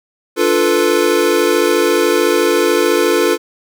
square chord, B half-diminished seventh, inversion first, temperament equal, 293.7 / 349.2 / 440 / 493.9 Hz, D4 / F4 / A4 / B4, 0 / 0 / 0 / 0 cents, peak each -21 / -16 / -16 / -18 dBFS, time 0.36-3.38 s, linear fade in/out 50 ms, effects none

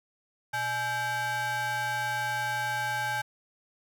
square ring-modulated tone, 362.9 Hz, F#4, 34 cents flat, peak -26 dBFS, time 0.53-3.22 s, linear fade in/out 10 ms, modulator 1210 Hz, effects none

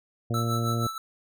harmonic tone, 116.54 Hz, A#2, in tune, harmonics 1 / 2 / 3 / 4 / 5 / 6, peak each -26 / -32 / -36 / -38 / -40 / -42 dBFS, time 0.3-0.87 s, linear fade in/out 5 ms
square tone with tremolo, 1318.5 Hz, E6, in tune, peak -28 dBFS, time 0.34-0.98 s, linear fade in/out 2 ms, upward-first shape sine, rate 6.3 Hz, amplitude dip 65%
effects none

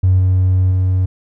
triangle tone with level steps, 93 Hz, F#2, 9 cents sharp, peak -5 / -7 / -9 dBFS, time 0.03-1.06 s, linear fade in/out 10 ms, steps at 0.19 / 0.71 s, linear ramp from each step 5 ms, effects tanh soft clip ceiling -5 dBFS

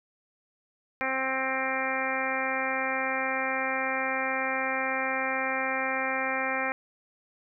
harmonic tone, 263.8 Hz, C4, 14 cents sharp, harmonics 1 / 2 / 3 / 4 / 5 / 6 / 7 / 8 / 9, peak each -38 / -34 / -34 / -37 / -36 / -36 / -34 / -36 / -34 dBFS, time 1.01-6.72 s, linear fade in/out 0 ms, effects none

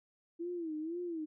sine tone with vibrato, 329.6 Hz, E4, in tune, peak -36 dBFS, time 0.39-1.26 s, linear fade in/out 20 ms, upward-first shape sine, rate 2 Hz, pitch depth 130 cents each way, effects none

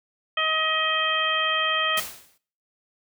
harmonic tone, 632 Hz, D#5, 27 cents sharp, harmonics 1 / 2 / 3 / 4 / 5, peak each -32 / -26 / -28 / -28 / -25 dBFS, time 0.37-2 s, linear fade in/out 5 ms
white noise with exponential decay, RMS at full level -27 dBFS, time 1.97-2.38 s, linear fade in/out 5 ms, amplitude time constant 88 ms
effects noise-tail reverb RT60 0.5 s tail -20 dB re dry

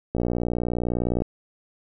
click train, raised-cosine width 2 ms, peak -11 dBFS, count 65, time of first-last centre 0.15-1.22 s, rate 59.8 Hz, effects none

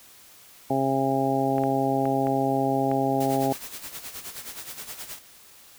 harmonic tone, 135 Hz, C#3, 45 cents flat, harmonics 1 / 2 / 3 / 4 / 5 / 6, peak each -31 / -26 / -29 / -31 / -28 / -27 dBFS, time 0.7-3.53 s, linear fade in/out 5 ms
clicks, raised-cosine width 0.5 ms, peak -22 dBFS, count 5, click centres 1.582 / 1.637 / 2.055 / 2.27 / 2.915 s
white noise with tremolo, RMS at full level -36 dBFS, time 3.2-5.19 s, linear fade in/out 5 ms, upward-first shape sine, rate 9.5 Hz, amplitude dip 70%
effects white hiss -51 dBFS RMS until 5.78 s

